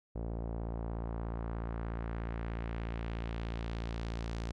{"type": "tone with low-pass filter sweep", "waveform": "sawtooth", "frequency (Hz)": 56.8, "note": "A#1", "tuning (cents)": -44, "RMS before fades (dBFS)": -38, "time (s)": [0.15, 4.52], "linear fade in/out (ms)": 10, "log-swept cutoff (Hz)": [600, 6000], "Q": 1.2, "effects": []}